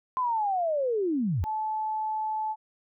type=linear sweep; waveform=sine; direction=down; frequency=1039 to 69.3 Hz; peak=-24 dBFS; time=0.17-1.44 s; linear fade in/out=0 ms
type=tone; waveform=sine; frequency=867 Hz; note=A5; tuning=26 cents flat; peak=-27 dBFS; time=1.43-2.56 s; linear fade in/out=50 ms
effects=none